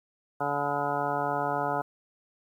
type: harmonic tone with a mistuned harmonic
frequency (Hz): 143.7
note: D3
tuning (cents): -37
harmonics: 1 / 2 / 3 / 4 / 5 / 6 / 7 / 9 / 10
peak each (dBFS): -39 / -38 / -36 / -35 / -31 / -33 / -35 / -36 / -38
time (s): 0.4-1.82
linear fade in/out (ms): 10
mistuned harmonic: 9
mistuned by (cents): -28
effects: 10-bit